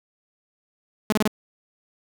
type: tone bursts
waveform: sawtooth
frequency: 213.6 Hz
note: G#3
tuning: 49 cents sharp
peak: -14 dBFS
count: 4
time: 1.1-1.277 s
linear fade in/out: 2 ms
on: 24 ms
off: 27 ms
effects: none